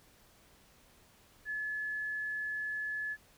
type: tone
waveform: sine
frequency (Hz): 1715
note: A6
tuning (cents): -45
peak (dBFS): -34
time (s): 1.45-3.17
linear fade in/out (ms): 50
effects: pink hiss -63 dBFS RMS until 3.37 s